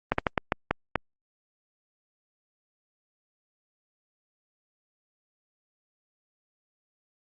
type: slowing click train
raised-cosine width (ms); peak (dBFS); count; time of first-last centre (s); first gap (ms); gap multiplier
0.5; -7; 7; 0.12-0.957; 64; 1.31
effects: Opus 32 kbps